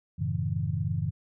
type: chord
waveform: sine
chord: F# minor seventh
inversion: none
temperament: equal with one note detuned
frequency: 92.5 / 110 / 138.59 / 161.98 Hz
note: F#2 / A2 / C#3 / E3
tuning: 0 / 0 / 0 / -30 cents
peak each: -32 dBFS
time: 0.18-1.11 s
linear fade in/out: 20 ms
effects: none